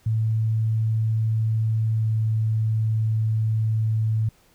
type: tone with pitch glide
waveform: sine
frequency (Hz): 110.8 to 110.16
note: A2 to A2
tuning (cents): +13 to +3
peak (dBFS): -19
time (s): 0.06-4.29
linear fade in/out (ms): 5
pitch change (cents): -10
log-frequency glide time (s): 1.97-2.05
effects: pink hiss -59 dBFS RMS until 4.54 s